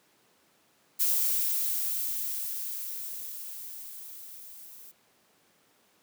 violet noise with level ramp, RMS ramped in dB -25 to -49 dBFS, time 0.99-4.92 s, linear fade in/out 20 ms, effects pink hiss -65 dBFS RMS until 6.02 s + high-pass 200 Hz 12 dB/octave

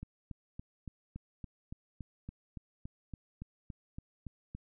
click train, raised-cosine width 5 ms, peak -30 dBFS, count 17, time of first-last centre 0.03-4.55 s, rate 3.54 Hz, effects none

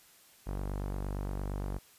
sawtooth tone with low-pass filter, 48.68 Hz, G1, 11 cents flat, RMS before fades -36 dBFS, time 0.46-1.79 s, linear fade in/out 20 ms, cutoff 1100 Hz, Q 0.9, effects white hiss -60 dBFS RMS until 1.98 s + resampled to 32000 Hz

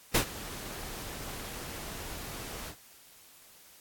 pink noise with ADSR envelope, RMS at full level -22 dBFS, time 0.14-2.76 s, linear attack 11 ms, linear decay 94 ms, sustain -19 dB, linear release 82 ms, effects white hiss -56 dBFS RMS until 3.8 s + AAC 64 kbps

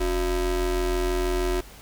square ring-modulated tone, 159.8 Hz, D#3, 47 cents sharp, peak -20 dBFS, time 0-1.61 s, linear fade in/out 10 ms, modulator 203 Hz, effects added 50 Hz sine -48 dBFS peak until 1.81 s + pink hiss -47 dBFS RMS until 1.81 s

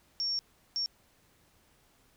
sine tone bursts at uneven times, 5500 Hz, F8, 27 cents flat, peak -29 dBFS, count 2, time 0.2-0.39 / 0.76-0.86 s, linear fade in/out 0 ms, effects pink hiss -66 dBFS RMS until 2.16 s

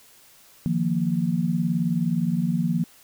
sine chord, Eb suspended second, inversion none, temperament equal, 155.56 / 174.61 / 233.1 Hz, Eb3 / F3 / Bb3, 0 / 0 / 0 cents, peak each -27 / -23 / -26 dBFS, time 0.66-2.84 s, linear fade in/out 0 ms, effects white hiss -53 dBFS RMS until 3.03 s

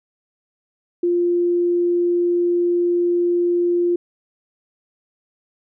sine tone, 349.2 Hz, F4, in tune, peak -15 dBFS, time 1.03-3.96 s, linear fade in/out 5 ms, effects none

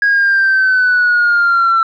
sine exponential sweep, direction down, 1650 to 1336 Hz, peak -7 dBFS, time 0.02-1.83 s, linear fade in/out 2 ms, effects tanh soft clip ceiling -6 dBFS

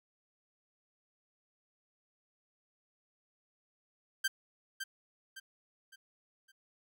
sawtooth tone with echo, 1568 Hz, G6, in tune, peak -25 dBFS, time 4.24-4.28 s, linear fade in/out 10 ms, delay 560 ms, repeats 4, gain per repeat -8 dB, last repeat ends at 6.52 s, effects none

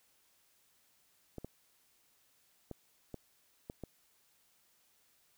clicks, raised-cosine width 2 ms, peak -29 dBFS, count 6, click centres 1.383 / 1.446 / 2.713 / 3.143 / 3.699 / 3.837 s, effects white hiss -71 dBFS RMS until 5.37 s

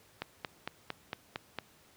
click train, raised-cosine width 0.3 ms, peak -19 dBFS, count 7, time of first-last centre 0.22-1.587 s, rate 4.39 Hz, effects pink hiss -62 dBFS RMS until 1.96 s + high-pass 80 Hz 12 dB/octave

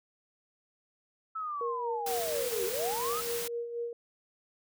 sine linear two-way sweep, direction down then up, 1318.5 to 364.6 to 1318.5 Hz, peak -33 dBFS, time 1.35-3.21 s, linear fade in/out 10 ms, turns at 2.65 s
sine tone with tremolo, 471.5 Hz, A#4, 20 cents sharp, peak -31 dBFS, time 1.61-3.93 s, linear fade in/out 2 ms, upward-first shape sine, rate 4.2 Hz, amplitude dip 55%
white noise, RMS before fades -37 dBFS, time 2.06-3.48 s, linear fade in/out 5 ms
effects none

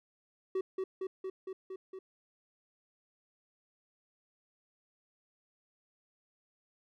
triangle tone with echo, 378.7 Hz, F#4, 40 cents sharp, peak -28 dBFS, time 0.55-0.61 s, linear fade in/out 5 ms, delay 230 ms, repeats 6, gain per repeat -2 dB, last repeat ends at 1.99 s, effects none

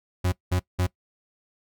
40% pulse tone bursts, 90.7 Hz, F#2, 34 cents flat, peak -20 dBFS, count 3, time 0.24-0.869 s, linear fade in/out 10 ms, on 83 ms, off 190 ms, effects noise-tail reverb RT60 0.1 s tail -21 dB re dry

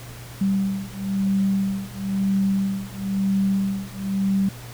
sine beating tone pair, 194.4 / 195.4 Hz, G3 / G3, -14 / -5 cents, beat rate 1 Hz, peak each -23 dBFS, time 0.41-4.49 s, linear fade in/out 5 ms, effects added 120 Hz sine -38 dBFS peak until 4.73 s + pink hiss -42 dBFS RMS until 4.73 s

